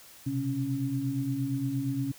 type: tone cluster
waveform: sine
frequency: 125.5 / 134.1 / 276.1 Hz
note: B2 / C3 / C#4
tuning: +28 / +43 / -7 cents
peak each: -34 / -33 / -30 dBFS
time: 0.26-2.12 s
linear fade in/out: 10 ms
effects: white hiss -52 dBFS RMS until 2.18 s